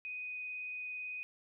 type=tone with vibrato; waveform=sine; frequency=2493 Hz; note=D#7; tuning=3 cents sharp; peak=-39 dBFS; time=0.05-1.23 s; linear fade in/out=0 ms; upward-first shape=triangle; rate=18 Hz; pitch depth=13 cents each way; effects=none